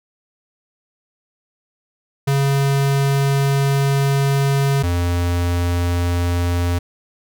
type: tone pair in turn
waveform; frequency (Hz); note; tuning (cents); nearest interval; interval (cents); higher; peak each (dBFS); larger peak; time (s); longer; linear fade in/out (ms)
square; 138.59 / 87.31; C#3 / F2; 0 / 0; minor sixth; 800; first; -15 / -17; first; 2.27-4.83 / 4.83-6.79; first; 10
effects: none